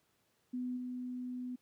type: tone with level steps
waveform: sine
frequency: 250 Hz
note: B3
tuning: 21 cents sharp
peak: -35 / -38 dBFS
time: 0.53-1.56 s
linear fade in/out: 10 ms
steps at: 0.76 s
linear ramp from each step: 20 ms
effects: pink hiss -75 dBFS RMS until 1.61 s + high-pass 100 Hz 12 dB/octave